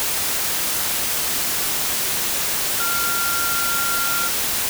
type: tone in noise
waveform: sine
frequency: 1386 Hz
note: F6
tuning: 14 cents flat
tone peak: -23 dBFS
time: 2.8-4.28 s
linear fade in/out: 0 ms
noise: white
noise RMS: -22 dBFS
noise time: 0-4.69 s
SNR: -4 dB
effects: none